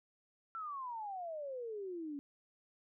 sine exponential sweep, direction down, 1358 to 277.2 Hz, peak -40 dBFS, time 0.55-2.19 s, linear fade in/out 0 ms, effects none

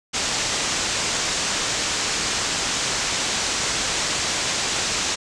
white low-pass noise, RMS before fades -24 dBFS, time 0.13-5.16 s, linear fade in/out 20 ms, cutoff 7800 Hz, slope 48 dB/octave, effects none

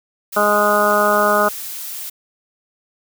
blue noise, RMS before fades -29 dBFS, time 0.32-2.1 s, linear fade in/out 10 ms
harmonic tone, 207.7 Hz, G#3, in tune, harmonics 1 / 2 / 3 / 4 / 5 / 6 / 7, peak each -25 / -22 / -17 / -23 / -23 / -17 / -21 dBFS, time 0.36-1.49 s, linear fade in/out 10 ms
effects none

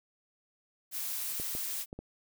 blue noise, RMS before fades -36 dBFS, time 0.91-1.86 s, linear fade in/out 50 ms
clicks, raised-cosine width 2 ms, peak -28 dBFS, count 4, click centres 1.399 / 1.551 / 1.929 / 1.99 s
effects none

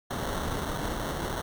pink noise with sample-and-hold, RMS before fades -32 dBFS, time 0.1-1.42 s, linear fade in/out 10 ms, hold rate 2450 Hz, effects none

